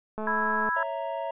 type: click train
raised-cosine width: 1 ms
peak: -21 dBFS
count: 111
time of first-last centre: 0.18-0.689 s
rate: 216 Hz
type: harmonic tone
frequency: 330.2 Hz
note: E4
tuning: 3 cents sharp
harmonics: 3 / 4 / 5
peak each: -28 / -32 / -28 dBFS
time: 0.27-0.83 s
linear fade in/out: 2 ms
type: chord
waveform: triangle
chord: A# diminished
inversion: first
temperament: equal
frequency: 554.4 / 659.3 / 932.3 Hz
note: C#5 / E5 / A#5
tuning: 0 / 0 / 0 cents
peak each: -33 / -31 / -32 dBFS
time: 0.76-1.31 s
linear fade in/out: 5 ms
effects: resampled to 8000 Hz